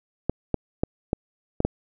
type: clicks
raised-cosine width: 2 ms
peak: -8 dBFS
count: 6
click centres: 0.296 / 0.543 / 0.835 / 1.131 / 1.604 / 1.65 s
effects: none